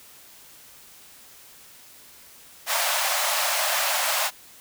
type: high-pass noise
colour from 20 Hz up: pink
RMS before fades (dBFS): -24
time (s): 2.66-4.31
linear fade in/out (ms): 50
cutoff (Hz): 570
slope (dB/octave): 96
effects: white hiss -49 dBFS RMS until 4.6 s